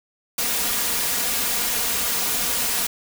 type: noise with comb filter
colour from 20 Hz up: white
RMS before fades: -23 dBFS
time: 0.38-2.87 s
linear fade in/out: 5 ms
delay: 4.2 ms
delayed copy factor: +0.6
effects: none